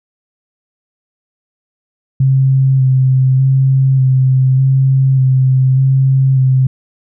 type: tone with vibrato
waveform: sine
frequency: 132.2 Hz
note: C3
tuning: 18 cents sharp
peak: -7 dBFS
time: 2.2-6.67 s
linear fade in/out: 5 ms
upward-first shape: square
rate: 0.84 Hz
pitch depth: 18 cents each way
effects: none